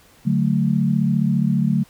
sine chord, D major, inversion none, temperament equal with one note detuned, 145.82 / 185 / 220 Hz, D3 / F#3 / A3, -12 / 0 / 0 cents, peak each -20 dBFS, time 0.25-1.84 s, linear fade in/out 20 ms, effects pink hiss -52 dBFS RMS until 1.89 s

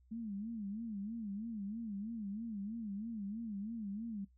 sine tone with vibrato, 214.1 Hz, A3, 47 cents flat, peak -39 dBFS, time 0.11-4.25 s, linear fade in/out 10 ms, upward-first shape sine, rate 3.1 Hz, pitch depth 150 cents each way, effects noise-tail reverb RT60 0.1 s tail -17 dB re dry + added 62 Hz sine -64 dBFS peak until 4.37 s

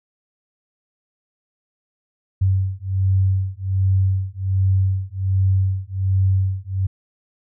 sine beating tone pair, 94.8 / 96.1 Hz, F#2 / G2, +43 / -34 cents, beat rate 1.3 Hz, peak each -19 dBFS, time 2.41-6.87 s, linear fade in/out 10 ms, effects none

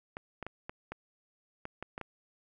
clicks, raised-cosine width 0.5 ms, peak -24 dBFS, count 9, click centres 0.169 / 0.427 / 0.466 / 0.695 / 0.92 / 1.654 / 1.826 / 1.979 / 2.013 s, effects none

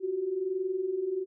sine tone pair together, 357.1 / 378.3 Hz, F4 / F#4, +39 / +38 cents, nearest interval minor second, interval 99 cents, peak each -35 / -29 dBFS, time 0-1.26 s, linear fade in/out 50 ms, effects none

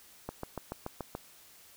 click train, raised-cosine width 1 ms, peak -22 dBFS, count 7, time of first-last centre 0.29-1.151 s, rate 6.97 Hz, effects white hiss -57 dBFS RMS until 1.76 s

